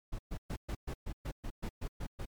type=noise bursts; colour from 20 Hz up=brown; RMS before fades=-37 dBFS; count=12; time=0.12-2.256 s; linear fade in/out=10 ms; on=68 ms; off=120 ms; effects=MP3 96 kbps